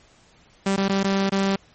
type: tone with dropouts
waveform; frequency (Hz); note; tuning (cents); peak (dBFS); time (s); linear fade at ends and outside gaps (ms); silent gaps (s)
sawtooth; 195.4; G3; -5; -15; 0.66-1.56; 5; 0.763-0.776 / 0.884-0.894 / 1.033-1.043 / 1.295-1.32
effects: pink hiss -55 dBFS RMS until 1.74 s + MP3 32 kbps